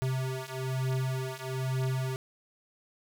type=beating tone pair; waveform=square; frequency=130 / 131.1 Hz; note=C3 / C3; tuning=-11 / +4 cents; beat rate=1.1 Hz; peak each=-34 / -33 dBFS; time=0.02-2.16 s; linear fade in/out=0 ms; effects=none